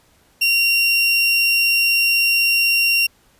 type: tone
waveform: 30% pulse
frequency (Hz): 2756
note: F7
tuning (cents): -24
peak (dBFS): -11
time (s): 0.41-3.07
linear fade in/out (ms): 10
effects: pink hiss -56 dBFS RMS until 3.39 s + resampled to 32000 Hz